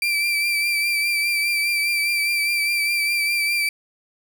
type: tone with vibrato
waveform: 35% pulse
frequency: 2345 Hz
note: D7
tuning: 3 cents flat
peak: -17 dBFS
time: 0.02-3.69 s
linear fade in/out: 2 ms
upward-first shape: triangle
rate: 4.9 Hz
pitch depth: 37 cents each way
effects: none